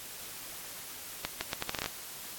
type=accelerating click train; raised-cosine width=0.2 ms; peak=-14 dBFS; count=10; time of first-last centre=1.25-1.86 s; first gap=160 ms; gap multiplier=0.76; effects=white hiss -44 dBFS RMS until 2.38 s + AAC 64 kbps